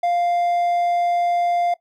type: tone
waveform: triangle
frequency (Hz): 698.5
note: F5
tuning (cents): 0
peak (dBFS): -15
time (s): 0.03-1.74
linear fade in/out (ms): 5
effects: noise-tail reverb RT60 0.1 s tail -18 dB re dry